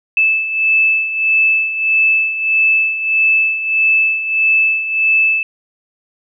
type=beating tone pair; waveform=sine; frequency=2623 / 2624.6 Hz; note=E7 / E7; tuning=-9 / -8 cents; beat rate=1.6 Hz; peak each=-18 / -12 dBFS; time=0.17-5.43 s; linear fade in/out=2 ms; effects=none